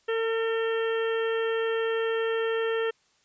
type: harmonic tone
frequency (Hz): 452.1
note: A4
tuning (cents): +47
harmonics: 1 / 2 / 3 / 4 / 5 / 6 / 7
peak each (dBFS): -25 / -41 / -36 / -35 / -48 / -41 / -41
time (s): 0.08-2.91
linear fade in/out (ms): 10
effects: white hiss -66 dBFS RMS until 3.24 s + resampled to 16000 Hz